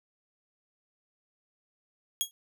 15% pulse tone with exponential decay, 3307 Hz, G#7, 8 cents flat, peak -15 dBFS, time 2.21-2.31 s, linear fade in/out 0 ms, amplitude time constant 21 ms, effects none

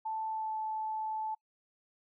sine tone with pitch glide, 880 to 871.4 Hz, A5 to A5, 0 to -17 cents, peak -33 dBFS, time 0.05-1.35 s, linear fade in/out 10 ms, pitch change -17 cents, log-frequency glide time 0.28-0.56 s, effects noise-tail reverb RT60 0.1 s tail -26 dB re dry

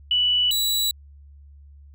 sine / sawtooth tone pair in turn, 2960 / 3922 Hz, F#7 / B7, 0 / -13 cents, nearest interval perfect fourth, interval 487 cents, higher second, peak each -17 dBFS, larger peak neither, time 0.11-0.51 / 0.51-0.91 s, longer neither, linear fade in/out 2 ms, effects added 71 Hz sine -44 dBFS peak until 1.94 s

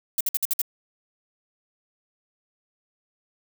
violet noise bursts, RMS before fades -23 dBFS, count 6, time 0.18-0.617 s, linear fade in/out 2 ms, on 27 ms, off 55 ms, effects none

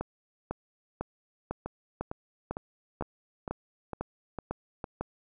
two click trains, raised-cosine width 1 ms, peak -21 / -18 dBFS, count 8 / 11, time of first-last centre 1.66-4.842 / 0.01-5.01 s, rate 2.2 / 2 Hz, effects none

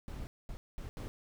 brown noise bursts at uneven times, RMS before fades -42 dBFS, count 4, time 0.08-0.27 / 0.49-0.57 / 0.78-0.89 / 0.97-1.08 s, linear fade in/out 0 ms, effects none

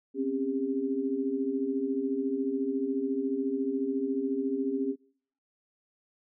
sine tone cluster, 259.3 / 273.4 / 401.1 Hz, C4 / C#4 / G4, -15 / -24 / +40 cents, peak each -34 / -30 / -32 dBFS, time 0.14-4.96 s, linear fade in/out 50 ms, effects noise-tail reverb RT60 0.6 s tail -25 dB re dry

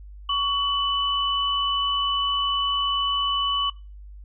sine tone pair together, 1125.6 / 2985 Hz, C#6 / F#7, +26 / +15 cents, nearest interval octave + perfect fourth, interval 1689 cents, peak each -24 dBFS, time 0.29-3.7 s, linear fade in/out 5 ms, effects noise-tail reverb RT60 0.3 s tail -21 dB re dry + added 50 Hz sine -39 dBFS peak until 4.24 s

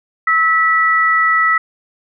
sine tone pair together, 1300 / 1950 Hz, E6 / B6, -24 / -23 cents, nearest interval perfect fifth, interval 701 cents, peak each -13 dBFS, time 0.27-1.58 s, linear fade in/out 5 ms, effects none

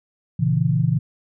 sine chord, A# diminished, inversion none, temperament equal, 116.54 / 138.59 / 164.81 Hz, A#2 / C#3 / E3, 0 / 0 / 0 cents, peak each -22 / -20 / -20 dBFS, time 0.39-0.99 s, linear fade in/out 10 ms, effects none

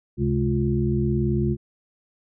harmonic tone with a mistuned harmonic, 70.4 Hz, C#2, 27 cents sharp, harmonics 1 / 2 / 3 / 5, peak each -27 / -23 / -25 / -26 dBFS, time 0.17-1.57 s, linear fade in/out 50 ms, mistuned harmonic 2, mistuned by -100 cents, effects none

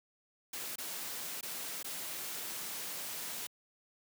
white noise with dropouts, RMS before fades -41 dBFS, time 0.53-3.47 s, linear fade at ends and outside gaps 5 ms, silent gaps 0.758-0.782 / 1.41-1.428 / 1.829-1.843 s, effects high-pass 150 Hz 12 dB/octave

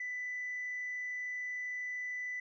sine tone with frequency modulation, 1991 Hz, B6, 14 cents sharp, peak -35 dBFS, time 0-2.4 s, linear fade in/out 5 ms, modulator 33 Hz, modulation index 0.33, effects tanh soft clip ceiling -33 dBFS

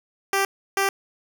10% pulse tone bursts at uneven times, 392 Hz, G4, in tune, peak -11 dBFS, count 2, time 0.33-0.45 / 0.77-0.89 s, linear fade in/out 2 ms, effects none

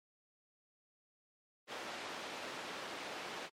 pink band-pass noise, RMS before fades -45 dBFS, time 1.67-3.5 s, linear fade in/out 50 ms, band 380 to 4000 Hz, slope 12 dB/octave, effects MP3 64 kbps

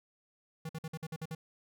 square tone bursts, 160 Hz, D#3, 49 cents sharp, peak -38 dBFS, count 8, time 0.65-1.35 s, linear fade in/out 5 ms, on 42 ms, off 52 ms, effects none

